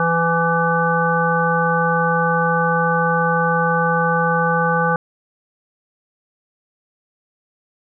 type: harmonic tone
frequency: 167.1 Hz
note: E3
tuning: 24 cents sharp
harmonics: 1 / 3 / 5 / 7 / 9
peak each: -21 / -21 / -21 / -21 / -21 dBFS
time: 0-4.96 s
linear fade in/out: 2 ms
effects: none